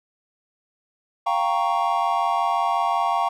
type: chord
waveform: triangle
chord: G half-diminished seventh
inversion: third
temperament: equal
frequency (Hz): 698.5 / 784 / 932.3 / 1108.7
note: F5 / G5 / Bb5 / Db6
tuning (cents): 0 / 0 / 0 / 0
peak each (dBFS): -23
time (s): 1.26-3.29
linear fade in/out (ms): 10
effects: none